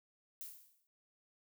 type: noise with exponential decay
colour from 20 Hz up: violet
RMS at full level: -44 dBFS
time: 0.41-0.87 s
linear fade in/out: 0 ms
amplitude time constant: 100 ms
effects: none